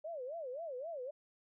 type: tone with vibrato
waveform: sine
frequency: 580 Hz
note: D5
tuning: 22 cents flat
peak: -40 dBFS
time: 0.04-1.11 s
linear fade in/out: 10 ms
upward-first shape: sine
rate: 3.8 Hz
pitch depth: 280 cents each way
effects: none